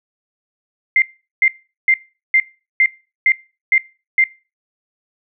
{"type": "tone bursts", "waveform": "sine", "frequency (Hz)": 2093, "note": "C7", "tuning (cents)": 0, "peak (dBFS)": -9, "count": 8, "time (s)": [0.96, 4.24], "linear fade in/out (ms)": 2, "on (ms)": 60, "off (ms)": 400, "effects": ["noise-tail reverb RT60 0.3 s tail -18 dB re dry"]}